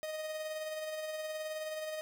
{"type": "tone with tremolo", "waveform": "45% pulse", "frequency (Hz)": 622.3, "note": "D#5", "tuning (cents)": 0, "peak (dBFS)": -36, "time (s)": [0.03, 2.01], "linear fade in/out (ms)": 0, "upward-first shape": "sine", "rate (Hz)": 19, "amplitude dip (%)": 35, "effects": []}